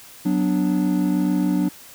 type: chord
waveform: triangle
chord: B minor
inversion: second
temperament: equal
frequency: 185 / 246.9 / 293.7 Hz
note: F#3 / B3 / D4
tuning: 0 / 0 / 0 cents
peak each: -19 / -23 / -19 dBFS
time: 0.25-1.69 s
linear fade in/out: 10 ms
effects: white hiss -44 dBFS RMS until 1.94 s